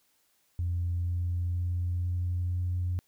sine tone with pitch steps, 87.1 / 87.66 / 88.21 / 88.78 / 89.34 Hz, F2 / F2 / F2 / F2 / F2, -4 / +7 / +18 / +29 / +40 cents, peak -26 dBFS, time 0.59-2.99 s, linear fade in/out 0 ms, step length 480 ms, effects tanh soft clip ceiling -23 dBFS + white hiss -70 dBFS RMS until 3.07 s

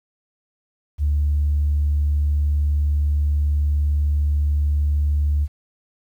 sine tone, 73.4 Hz, D2, in tune, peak -15 dBFS, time 0.98-5.48 s, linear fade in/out 50 ms, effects tanh soft clip ceiling -12 dBFS + 9-bit

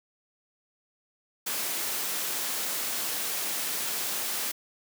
white high-pass noise, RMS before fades -31 dBFS, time 1.46-4.52 s, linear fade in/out 10 ms, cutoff 210 Hz, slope 12 dB/octave, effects none

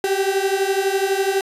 35% pulse beating tone pair, 383.2 / 395.2 Hz, G4 / G4, -39 / +14 cents, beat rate 12 Hz, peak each -19 dBFS, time 0.04-1.41 s, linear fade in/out 2 ms, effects resampled to 32000 Hz

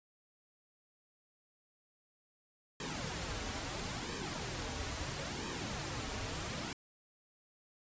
pink noise with flanger, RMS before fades -40 dBFS, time 2.8-6.73 s, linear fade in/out 2 ms, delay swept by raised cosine 1.4 to 5.9 ms, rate 0.75 Hz, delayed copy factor -0.65, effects resampled to 16000 Hz

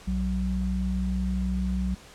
sine tone pair together, 62.17 / 186.3 Hz, B1 / F#3, +12 / +12 cents, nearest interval octave + perfect fifth, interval 1900 cents, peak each -27 dBFS, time 0.07-1.95 s, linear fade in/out 10 ms, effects pink hiss -49 dBFS RMS until 2.14 s + low-pass 9000 Hz 12 dB/octave

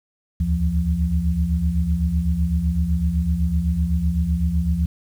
sine tone cluster, 70.8 / 78.7 / 172.6 Hz, C#2 / D#2 / F3, +37 / +20 / -20 cents, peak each -22 dBFS, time 0.4-4.86 s, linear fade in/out 5 ms, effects 8-bit

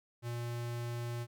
square tone, 119.1 Hz, A#2, 38 cents sharp, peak -37 dBFS, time 0.22-1.27 s, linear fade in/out 50 ms, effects none

